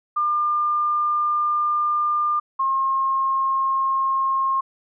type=tone pair in turn; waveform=sine; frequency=1200 / 1072.5 Hz; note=D6 / C6; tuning=+37 / +42 cents; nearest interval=major second; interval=195 cents; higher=first; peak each=-18 dBFS; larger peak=neither; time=0.16-2.4 / 2.59-4.61 s; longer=first; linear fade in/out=10 ms; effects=none